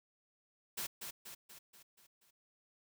white noise with echo, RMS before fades -40 dBFS, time 0.77-0.87 s, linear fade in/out 10 ms, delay 240 ms, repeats 6, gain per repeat -5 dB, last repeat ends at 2.31 s, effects none

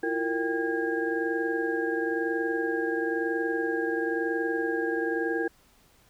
sine tone cluster, 332.4 / 353.4 / 461.8 / 786 / 1631 Hz, E4 / F4 / A#4 / G5 / G#6, +15 / +21 / -16 / +4 / -32 cents, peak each -30 / -35 / -30 / -37 / -32 dBFS, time 0.03-5.48 s, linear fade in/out 5 ms, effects pink hiss -61 dBFS RMS until 6.09 s

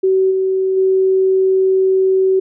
sine tone with level steps, 379.5 Hz, F#4, 44 cents sharp, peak -10 / -13 / -10 dBFS, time 0.03-2.4 s, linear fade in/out 10 ms, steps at 0.3 / 0.76 s, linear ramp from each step 20 ms, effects none

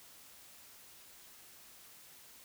silence, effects white hiss -57 dBFS RMS until 2.44 s

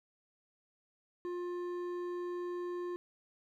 sine tone with hard clipping, 353.5 Hz, F4, 21 cents sharp, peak -38 dBFS, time 1.25-2.96 s, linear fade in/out 0 ms, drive 8 dB, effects none

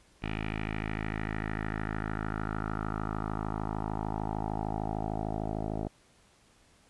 10% pulse tone with low-pass filter sweep, 53.3 Hz, G#1, 46 cents sharp, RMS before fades -34 dBFS, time 0.22-5.88 s, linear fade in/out 10 ms, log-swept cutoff 2600 to 600 Hz, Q 3.5, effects pink hiss -63 dBFS RMS until 6.89 s + resampled to 24000 Hz

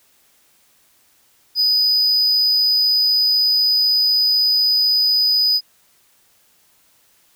triangle tone, 4978 Hz, D#8, in tune, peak -12 dBFS, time 1.55-5.61 s, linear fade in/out 50 ms, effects white hiss -57 dBFS RMS until 7.35 s

